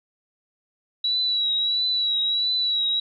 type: tone with vibrato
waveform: sine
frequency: 3909 Hz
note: B7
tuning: 19 cents flat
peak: -20 dBFS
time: 1.04-3 s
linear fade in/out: 5 ms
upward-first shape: triangle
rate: 1.5 Hz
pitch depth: 46 cents each way
effects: none